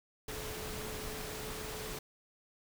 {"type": "tone in noise", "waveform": "sine", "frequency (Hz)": 431.3, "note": "A4", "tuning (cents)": -35, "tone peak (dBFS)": -46, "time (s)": [0.28, 1.99], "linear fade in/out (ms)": 5, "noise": "pink", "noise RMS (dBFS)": -42, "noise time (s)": [0.28, 1.99], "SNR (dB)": -7, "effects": []}